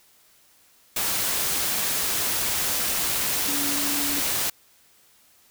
sine tone in noise, 285.8 Hz, D4, 47 cents flat, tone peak -31 dBFS, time 3.48-4.2 s, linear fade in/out 5 ms, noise white, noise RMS -25 dBFS, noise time 0.96-4.5 s, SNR -9 dB, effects white hiss -58 dBFS RMS until 5.5 s

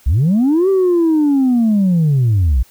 sine linear two-way sweep, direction up then down, 54.2 to 392 to 54.2 Hz, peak -8 dBFS, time 0.06-2.63 s, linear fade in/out 10 ms, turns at 0.69 s, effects tanh soft clip ceiling -8 dBFS + white hiss -49 dBFS RMS until 2.7 s

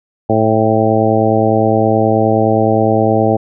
harmonic tone with a mistuned harmonic, 109.6 Hz, A2, 6 cents flat, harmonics 1 / 2 / 3 / 4 / 5 / 6 / 7, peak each -17 / -17 / -17 / -17 / -17 / -17 / -17 dBFS, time 0.29-3.37 s, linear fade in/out 10 ms, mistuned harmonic 7, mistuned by +33 cents, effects none

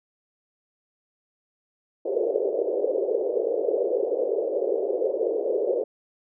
white band-pass noise, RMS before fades -25 dBFS, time 2.05-5.84 s, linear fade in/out 5 ms, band 390 to 530 Hz, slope 48 dB/octave, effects none

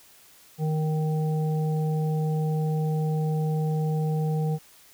harmonic tone, 155.56 Hz, D#3, in tune, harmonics 1 / 3 / 5, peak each -23 / -33 / -37 dBFS, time 0.58-4.59 s, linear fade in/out 50 ms, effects white hiss -54 dBFS RMS until 4.93 s

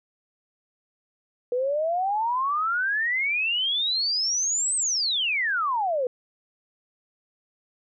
sine exponential two-way sweep, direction up then down, 480.5 to 8372 to 480.5 Hz, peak -22 dBFS, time 1.52-6.07 s, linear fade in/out 2 ms, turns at 4.76 s, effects none

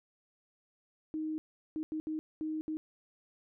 sine tone bursts at uneven times, 312.1 Hz, D#4, 5 cents sharp, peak -33 dBFS, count 6, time 1.14-1.38 / 1.76-1.83 / 1.92-2 / 2.07-2.19 / 2.41-2.61 / 2.68-2.77 s, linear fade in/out 0 ms, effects none

